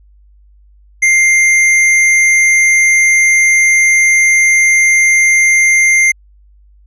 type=tone; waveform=square; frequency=2100 Hz; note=C7; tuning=6 cents sharp; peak=-7 dBFS; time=1.02-6.12 s; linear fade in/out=10 ms; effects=added 50 Hz sine -42 dBFS peak until 6.86 s + low-pass 10000 Hz 12 dB/octave